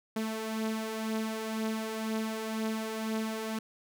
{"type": "beating tone pair", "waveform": "sawtooth", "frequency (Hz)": [218.8, 220.8], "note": ["A3", "A3"], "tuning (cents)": [-9, 6], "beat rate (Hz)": 2, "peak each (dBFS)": [-34, -29], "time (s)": [0.16, 3.59], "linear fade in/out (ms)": 5, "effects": []}